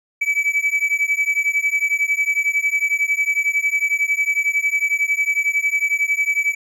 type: beating tone pair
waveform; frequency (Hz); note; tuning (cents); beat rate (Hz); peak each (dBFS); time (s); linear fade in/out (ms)
triangle; 2289 / 2300; D7 / D7; -45 / -37; 11; -18; 0.21-6.55; 10
effects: none